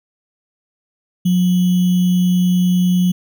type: tone with sample-and-hold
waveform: sine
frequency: 180 Hz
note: F#3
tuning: 47 cents flat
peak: -11 dBFS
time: 1.25-3.12 s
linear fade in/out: 10 ms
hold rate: 3150 Hz
effects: none